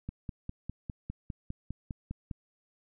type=click train; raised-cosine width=5 ms; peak=-24 dBFS; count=12; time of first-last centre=0.09-2.312 s; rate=4.95 Hz; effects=none